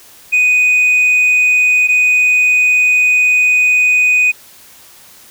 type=tone pair in turn; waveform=sine; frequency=2489 / 2489 Hz; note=D#7 / D#7; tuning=0 / 0 cents; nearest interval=unison; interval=0 cents; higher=neither; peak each=-5 dBFS; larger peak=neither; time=0.32-1.88 / 1.88-4.32 s; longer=second; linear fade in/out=20 ms; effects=tanh soft clip ceiling -7 dBFS + white hiss -41 dBFS RMS until 5.3 s